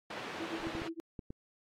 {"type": "band-pass noise", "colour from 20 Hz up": "pink", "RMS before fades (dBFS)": -43, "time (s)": [0.1, 0.88], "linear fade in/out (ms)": 5, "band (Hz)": [280, 3000], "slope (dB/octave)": 12}
{"type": "tone with tremolo", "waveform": "sine", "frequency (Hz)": 329.6, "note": "E4", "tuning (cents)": 0, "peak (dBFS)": -35, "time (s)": [0.4, 1], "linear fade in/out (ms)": 0, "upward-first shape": "sine", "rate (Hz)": 8.6, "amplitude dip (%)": 100}
{"type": "noise with exponential decay", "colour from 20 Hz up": "brown", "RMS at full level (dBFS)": -49, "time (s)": [0.58, 0.73], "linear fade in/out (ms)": 5, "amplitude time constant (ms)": 32}
{"type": "clicks", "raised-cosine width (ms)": 3, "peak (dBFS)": -29, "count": 5, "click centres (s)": [0.67, 0.751, 0.819, 1.192, 1.305]}
{"effects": ["AAC 48 kbps"]}